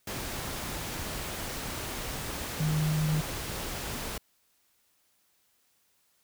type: tone in noise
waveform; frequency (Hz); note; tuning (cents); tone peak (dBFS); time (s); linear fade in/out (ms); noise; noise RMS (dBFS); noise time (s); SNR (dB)
sine; 154.1; D#3; -16; -25; 2.6-3.21; 5; pink; -36; 0.07-4.18; +8
effects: white hiss -70 dBFS RMS until 6.23 s